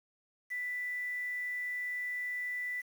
sine tone with quantisation, 1981 Hz, B6, 5 cents sharp, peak -34 dBFS, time 0.5-2.82 s, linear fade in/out 20 ms, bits 9, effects none

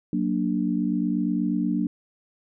sine chord, Gb augmented, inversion none, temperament equal, 185 / 233.1 / 293.7 Hz, Gb3 / Bb3 / D4, 0 / 0 / 0 cents, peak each -26 dBFS, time 0.13-1.87 s, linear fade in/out 2 ms, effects none

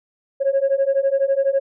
sine beating tone pair, 540 / 552 Hz, C#5 / C#5, -45 / -7 cents, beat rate 12 Hz, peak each -18 / -17 dBFS, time 0.4-1.6 s, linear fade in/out 20 ms, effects tanh soft clip ceiling -11 dBFS

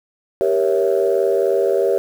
sine chord, G diminished seventh, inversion none, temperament equal with one note detuned, 392 / 471.3 / 554.4 / 659.3 Hz, G4 / Bb4 / Db5 / Fb5, 0 / +19 / 0 / 0 cents, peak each -17 / -19 / -19 / -23 dBFS, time 0.41-1.98 s, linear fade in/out 0 ms, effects tanh soft clip ceiling -6 dBFS + 7-bit

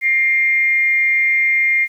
sine tone with amplitude modulation, 2113 Hz, C7, 16 cents sharp, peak -10 dBFS, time 0.01-1.88 s, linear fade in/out 50 ms, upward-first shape sine, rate 273 Hz, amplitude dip 45%, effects 8-bit

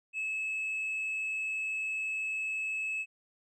sine tone with tanh clipping, 2594 Hz, E7, 28 cents flat, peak -32 dBFS, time 0.13-3.06 s, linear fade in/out 50 ms, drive 1 dB, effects none

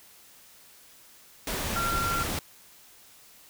sine tone in noise, 1374 Hz, F6, 29 cents flat, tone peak -27 dBFS, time 1.76-2.23 s, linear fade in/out 2 ms, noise pink, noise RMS -31 dBFS, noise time 1.47-2.39 s, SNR +1 dB, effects white hiss -54 dBFS RMS until 3.49 s

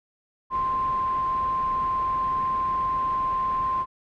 sine tone in noise, 1046.5 Hz, C6, in tune, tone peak -22 dBFS, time 0.5-3.86 s, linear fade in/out 50 ms, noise pink, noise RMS -38 dBFS, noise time 0.5-3.86 s, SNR +13 dB, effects low-pass 2000 Hz 12 dB/octave

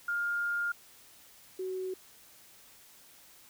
sine tone pair in turn, 1410 / 373.5 Hz, F6 / F#4, +16 / +16 cents, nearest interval octave + major seventh, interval 2300 cents, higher first, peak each -29 / -33 dBFS, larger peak first, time 0.08-0.72 / 1.59-1.94 s, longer first, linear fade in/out 5 ms, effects white hiss -57 dBFS RMS until 3.49 s

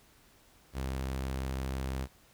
sawtooth tone, 66 Hz, C2, 16 cents sharp, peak -29 dBFS, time 0.73-2.08 s, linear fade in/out 50 ms, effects pink hiss -62 dBFS RMS until 2.33 s

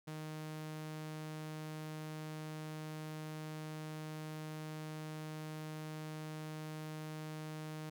sawtooth tone, 155.2 Hz, D#3, 4 cents flat, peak -39 dBFS, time 0.07-7.9 s, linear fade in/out 10 ms, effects none

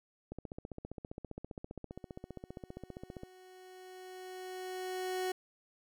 click train, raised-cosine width 2 ms, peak -29 dBFS, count 45, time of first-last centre 0.32-3.234 s, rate 15.1 Hz
30% pulse tone with exponential growth, 370 Hz, F#4, in tune, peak -30 dBFS, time 1.91-5.32 s, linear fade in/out 5 ms, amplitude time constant 740 ms
effects none

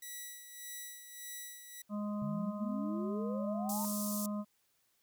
5% pulse tone with tremolo, 1950 Hz, B6, 23 cents flat, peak -32 dBFS, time 0.02-1.82 s, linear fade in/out 5 ms, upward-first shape sine, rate 1.7 Hz, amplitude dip 60%
harmonic tone, 207.5 Hz, G#3, 1 cent flat, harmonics 1 / 3 / 5 / 6, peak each -35 / -45 / -49 / -51 dBFS, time 1.89-4.45 s, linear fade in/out 50 ms
sine exponential sweep, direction up, 140 to 932.3 Hz, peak -39 dBFS, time 2.22-3.85 s, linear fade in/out 0 ms
white band-pass noise, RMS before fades -41 dBFS, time 3.69-4.26 s, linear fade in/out 2 ms, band 5500 to 16000 Hz, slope 24 dB/octave
effects white hiss -75 dBFS RMS until 5.02 s

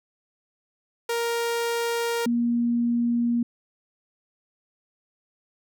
sawtooth / sine tone pair in turn, 467.6 / 237.1 Hz, A#4 / A#3, +5 / +30 cents, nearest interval octave, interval 1175 cents, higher first, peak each -20 dBFS, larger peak neither, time 1.09-2.26 / 2.26-3.43 s, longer neither, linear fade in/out 5 ms, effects none

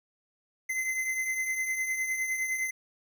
square beating tone pair, 2048 / 2057.8 Hz, C7 / C7, -38 / -29 cents, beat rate 9.8 Hz, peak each -38 / -30 dBFS, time 0.69-2.71 s, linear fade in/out 10 ms, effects none

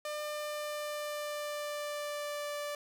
sawtooth tone with pitch glide, 599 to 585.7 Hz, D5 to D5, +34 to -5 cents, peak -32 dBFS, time 0.05-2.75 s, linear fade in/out 2 ms, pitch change -39 cents, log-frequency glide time 0.19-2.55 s, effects none

